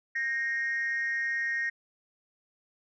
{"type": "tone with amplitude modulation", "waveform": "sine", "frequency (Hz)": 1864.7, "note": "A#6", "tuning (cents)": 0, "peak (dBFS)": -23, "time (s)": [0.15, 1.7], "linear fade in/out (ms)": 10, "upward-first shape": "sine", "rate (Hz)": 262, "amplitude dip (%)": 75, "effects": ["tanh soft clip ceiling -22 dBFS"]}